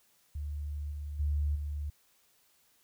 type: tone with level steps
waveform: sine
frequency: 73.42 Hz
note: D2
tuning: in tune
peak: -34 / -36 / -27 / -33 dBFS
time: 0.35-1.9 s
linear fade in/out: 5 ms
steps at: 0.91 / 1.19 / 1.55 s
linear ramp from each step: 10 ms
effects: white hiss -68 dBFS RMS until 2.83 s